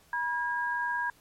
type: tone pair together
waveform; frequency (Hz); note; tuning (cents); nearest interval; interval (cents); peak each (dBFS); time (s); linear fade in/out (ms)
sine; 966 / 1629.7; B5 / G#6; -39 / -33; major sixth; 906; -31 / -30; 0.13-1.1; 2
effects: pink hiss -61 dBFS RMS until 1.2 s + MP3 64 kbps